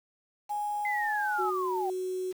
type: tone with pitch glide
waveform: sine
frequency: 830.6 to 838.8 Hz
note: G#5 to G#5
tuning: 0 to +17 cents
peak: -29 dBFS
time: 0.49-1.51 s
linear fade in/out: 20 ms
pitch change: +17 cents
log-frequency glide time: 0.85-1.16 s
type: linear sweep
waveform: sine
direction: down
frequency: 2078 to 734 Hz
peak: -30 dBFS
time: 0.85-1.9 s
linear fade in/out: 2 ms
type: tone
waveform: sine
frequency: 370 Hz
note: F#4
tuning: in tune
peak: -30 dBFS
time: 1.38-2.33 s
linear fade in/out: 20 ms
effects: 8-bit